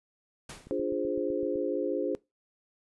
pink noise with exponential decay, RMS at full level -39 dBFS, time 0.49-0.8 s, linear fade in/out 5 ms, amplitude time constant 67 ms
click train, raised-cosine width 3 ms, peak -34 dBFS, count 8, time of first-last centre 0.67-1.557 s, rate 7.89 Hz
sine chord, D half-diminished seventh, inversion none, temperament equal, 293.7 / 349.2 / 415.3 / 523.3 Hz, D4 / F4 / Ab4 / C5, 0 / 0 / 0 / 0 cents, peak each -33 dBFS, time 0.71-2.15 s, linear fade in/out 0 ms
effects noise-tail reverb RT60 0.2 s tail -21 dB re dry + resampled to 24000 Hz

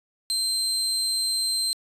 30% pulse tone, 4132 Hz, C8, 22 cents flat, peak -20 dBFS, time 0.3-1.73 s, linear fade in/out 0 ms, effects resampled to 32000 Hz

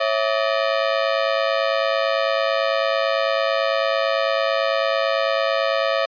sawtooth ring-modulated tone, 603 Hz, D5, 46 cents sharp, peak -11 dBFS, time 0-6.06 s, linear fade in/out 10 ms, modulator 54.5 Hz, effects resampled to 11025 Hz

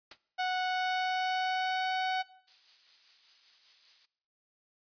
white noise with exponential decay, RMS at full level -37 dBFS, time 0.11-0.18 s, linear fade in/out 5 ms, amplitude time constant 15 ms
sawtooth tone with pitch glide, 738 to 748.3 Hz, F#5 to F#5, -5 to +19 cents, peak -25 dBFS, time 0.38-2.23 s, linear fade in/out 20 ms, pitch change +24 cents, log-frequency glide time 0.63-1.9 s
violet noise with tremolo, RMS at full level -45 dBFS, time 2.47-4.06 s, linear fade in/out 10 ms, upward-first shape sine, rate 5.1 Hz, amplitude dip 35%
effects noise-tail reverb RT60 0.7 s tail -20 dB re dry + resampled to 11025 Hz

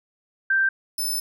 sine / 10% pulse tone pair in turn, 1568 / 5274 Hz, G6 / E8, 0 / 0 cents, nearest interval octave + major sixth, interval 2100 cents, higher second, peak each -17 / -18 dBFS, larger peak first, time 0.5-0.69 / 0.98-1.2 s, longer second, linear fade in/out 5 ms, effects none

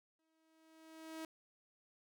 sawtooth tone with exponential growth, 320 Hz, D#4, 49 cents sharp, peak -39 dBFS, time 0.19-1.25 s, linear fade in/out 2 ms, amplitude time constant 230 ms, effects none

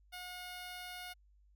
10% pulse tone, 722 Hz, F#5, 43 cents flat, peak -36 dBFS, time 0.12-1.14 s, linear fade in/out 20 ms, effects added 50 Hz sine -63 dBFS peak until 1.55 s

